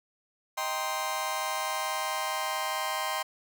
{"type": "chord", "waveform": "sawtooth", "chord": "C minor seventh", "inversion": "first", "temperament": "just", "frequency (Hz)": [627.9, 784.9, 941.9, 1046.5], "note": ["Eb5", "G5", "Bb5", "C6"], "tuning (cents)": [16, 2, 18, 0], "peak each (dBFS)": [-33, -31, -34, -29], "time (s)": [0.57, 3.23], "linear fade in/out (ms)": 10, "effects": []}